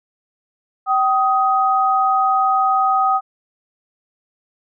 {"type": "tone pair together", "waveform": "sine", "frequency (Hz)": [769.9, 1253], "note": ["G5", "D#6"], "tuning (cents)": [-31, 12], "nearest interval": "minor sixth", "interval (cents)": 843, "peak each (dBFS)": -16, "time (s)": [0.86, 3.21], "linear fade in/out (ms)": 50, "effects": []}